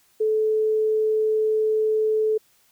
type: tone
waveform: sine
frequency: 434.1 Hz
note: A4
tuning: 23 cents flat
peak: -18 dBFS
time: 0.2-2.38 s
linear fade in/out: 10 ms
effects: white hiss -61 dBFS RMS until 2.71 s